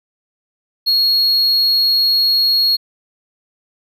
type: tone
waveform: triangle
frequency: 4307 Hz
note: C8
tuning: 49 cents sharp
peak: -10 dBFS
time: 0.86-2.77 s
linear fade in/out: 20 ms
effects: none